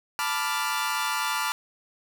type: chord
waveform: sawtooth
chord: B half-diminished seventh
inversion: third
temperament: equal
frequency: 880 / 987.8 / 1174.7 / 1396.9 Hz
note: A5 / B5 / D6 / F6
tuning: 0 / 0 / 0 / 0 cents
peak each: -28 / -28 / -27 / -27 dBFS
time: 0.19-1.52 s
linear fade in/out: 0 ms
effects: none